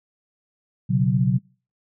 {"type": "chord", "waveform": "sine", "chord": "B suspended second", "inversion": "none", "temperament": "equal", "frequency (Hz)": [123.47, 138.59, 185], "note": ["B2", "C#3", "F#3"], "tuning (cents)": [0, 0, 0], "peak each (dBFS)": -21, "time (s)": [0.89, 1.39], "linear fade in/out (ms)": 20, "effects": ["noise-tail reverb RT60 0.4 s tail -26 dB re dry"]}